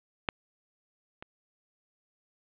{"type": "clicks", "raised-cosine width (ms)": 0.3, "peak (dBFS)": [-10, -25], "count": 2, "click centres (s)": [0.288, 1.225], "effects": ["resampled to 8000 Hz", "7-bit"]}